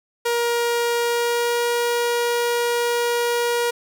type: tone with pitch glide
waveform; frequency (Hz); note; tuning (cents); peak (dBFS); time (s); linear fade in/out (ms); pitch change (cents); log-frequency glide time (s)
sawtooth; 473.2 to 476.5; A#4 to A#4; +26 to +38; -15; 0.25-3.71; 10; +12; 1.01-1.68
effects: none